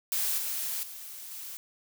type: noise with level steps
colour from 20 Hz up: blue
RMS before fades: -29 / -33 / -43 / -41 dBFS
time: 0.12-1.57 s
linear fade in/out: 0 ms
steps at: 0.38 / 0.83 / 1.31 s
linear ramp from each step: 2 ms
effects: none